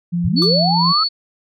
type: tone with pitch glide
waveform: sine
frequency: 173.2 to 171.41 Hz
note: F3 to F3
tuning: -14 to -32 cents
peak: -16 dBFS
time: 0.12-0.93 s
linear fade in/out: 20 ms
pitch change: -18 cents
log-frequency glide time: 0.31-0.77 s
type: linear sweep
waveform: sine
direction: up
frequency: 61.74 to 1318.5 Hz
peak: -16 dBFS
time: 0.24-1.04 s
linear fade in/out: 10 ms
type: tone with tremolo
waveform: sine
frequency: 4435 Hz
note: C#8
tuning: in tune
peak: -14 dBFS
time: 0.36-1.09 s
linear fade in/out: 20 ms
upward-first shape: sine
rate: 2.1 Hz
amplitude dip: 40%
type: tone with exponential decay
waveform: square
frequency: 1188 Hz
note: D6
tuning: 20 cents sharp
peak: -22 dBFS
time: 0.42-0.54 s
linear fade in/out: 2 ms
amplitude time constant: 25 ms
effects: none